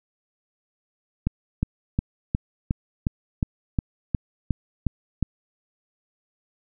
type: click train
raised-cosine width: 5 ms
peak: -9 dBFS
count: 12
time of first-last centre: 1.27-5.227 s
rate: 2.78 Hz
effects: none